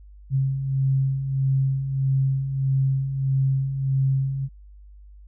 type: beating tone pair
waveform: sine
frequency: 133.4 / 135 Hz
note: C3 / C#3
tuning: +34 / -45 cents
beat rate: 1.6 Hz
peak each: -28 / -20 dBFS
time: 0.3-4.49 s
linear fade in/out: 50 ms
effects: added 50 Hz sine -43 dBFS peak until 5.27 s